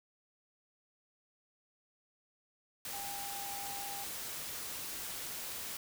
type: tone in noise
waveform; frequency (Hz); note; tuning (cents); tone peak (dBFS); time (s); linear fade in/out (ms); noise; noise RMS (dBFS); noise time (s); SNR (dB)
sine; 801; G5; +37; -44; 2.93-4.04; 2; white; -42; 2.85-5.77; -5
effects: none